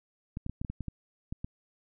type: clicks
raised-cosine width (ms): 5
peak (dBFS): -23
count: 10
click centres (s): 0.371 / 0.464 / 0.496 / 0.615 / 0.648 / 0.7 / 0.807 / 0.883 / 1.325 / 1.445
effects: none